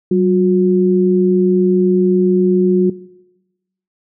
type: tone pair together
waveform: sine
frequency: 189.03 / 361.5 Hz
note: F#3 / F#4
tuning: +37 / -40 cents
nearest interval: major seventh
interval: 1123 cents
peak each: -13 dBFS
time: 0.11-2.9 s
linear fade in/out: 5 ms
effects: noise-tail reverb RT60 1.0 s tail -20 dB re dry